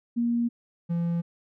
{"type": "tone pair in turn", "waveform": ["sine", "triangle"], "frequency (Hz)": [236.2, 170.2], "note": ["A#3", "F3"], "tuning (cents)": [23, -44], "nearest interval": "tritone", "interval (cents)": 567, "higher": "first", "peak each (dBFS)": -22, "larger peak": "neither", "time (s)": [[0.16, 0.49], [0.89, 1.22]], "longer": "neither", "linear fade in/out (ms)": 20, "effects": []}